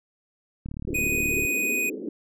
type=click train; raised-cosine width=5 ms; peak=-22 dBFS; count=30; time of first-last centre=0.66-1.45 s; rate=36.7 Hz
type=band-pass noise; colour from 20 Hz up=pink; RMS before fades=-33 dBFS; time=0.87-2.09 s; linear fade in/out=5 ms; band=230 to 450 Hz; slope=48 dB/octave
type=tone; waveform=square; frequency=2489 Hz; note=D#7; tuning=in tune; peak=-24 dBFS; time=0.94-1.9 s; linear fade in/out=10 ms
effects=none